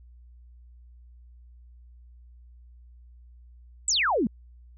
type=exponential sweep; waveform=sine; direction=down; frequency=8220 to 193.1 Hz; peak=-21 dBFS; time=3.88-4.27 s; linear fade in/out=2 ms; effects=added 60 Hz sine -48 dBFS peak until 4.77 s